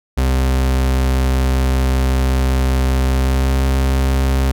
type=tone with pitch glide; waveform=40% pulse; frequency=65.2 to 66.34 Hz; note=C2 to C2; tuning=-5 to +25 cents; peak=-12 dBFS; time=0.17-4.52 s; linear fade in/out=10 ms; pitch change=+30 cents; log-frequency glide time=3.09-3.62 s; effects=none